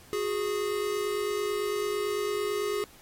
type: tone pair together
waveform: square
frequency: 366.3 / 415.3 Hz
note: F#4 / G#4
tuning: -17 / 0 cents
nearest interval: major second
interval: 217 cents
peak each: -34 / -29 dBFS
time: 0.13-2.84 s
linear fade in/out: 0 ms
effects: pink hiss -53 dBFS RMS until 3.01 s + MP3 64 kbps